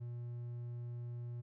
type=tone; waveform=triangle; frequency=120 Hz; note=B2; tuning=49 cents flat; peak=-39 dBFS; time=0-1.42 s; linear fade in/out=20 ms; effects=none